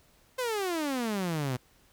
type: exponential sweep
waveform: sawtooth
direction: down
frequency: 524 to 121.7 Hz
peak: -25 dBFS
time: 0.38-1.57 s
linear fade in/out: 10 ms
effects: pink hiss -63 dBFS RMS until 1.92 s